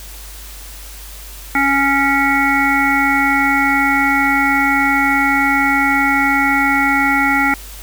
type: harmonic tone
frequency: 277.2 Hz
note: C#4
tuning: in tune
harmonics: 1 / 3 / 5 / 7 / 8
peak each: -18 / -18 / -18 / -18 / -18 dBFS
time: 1.55-7.54 s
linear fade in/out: 2 ms
effects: added 50 Hz sine -33 dBFS peak until 7.82 s + white hiss -36 dBFS RMS until 7.82 s